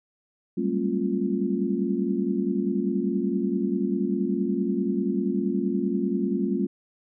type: tone cluster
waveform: sine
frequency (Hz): 191.6 / 202 / 226.7 / 271.5 / 350.8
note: G3 / G#3 / A#3 / C#4 / F4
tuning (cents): -39 / -48 / -48 / -36 / +8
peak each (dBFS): -29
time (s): 0.57-6.67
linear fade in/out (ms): 10
effects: none